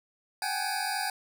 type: tone cluster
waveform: 25% pulse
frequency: 750 / 799 / 843 / 4768 Hz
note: F#5 / G5 / G#5 / D8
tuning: +23 / +33 / +26 / +25 cents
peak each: -31 dBFS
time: 0.42-1.1 s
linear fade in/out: 2 ms
effects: none